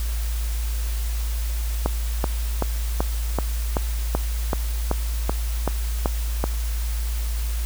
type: click train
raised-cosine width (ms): 1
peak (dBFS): -7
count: 13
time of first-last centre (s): 1.86-6.44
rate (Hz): 2.62
effects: added 56 Hz sine -22 dBFS peak until 7.65 s + white hiss -37 dBFS RMS until 7.65 s